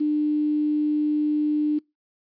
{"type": "tone with quantisation", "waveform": "sine", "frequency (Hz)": 300, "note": "D4", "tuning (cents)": 37, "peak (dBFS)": -19, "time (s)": [0, 1.79], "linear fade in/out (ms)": 10, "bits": 8, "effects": ["noise-tail reverb RT60 0.2 s tail -24 dB re dry", "resampled to 11025 Hz"]}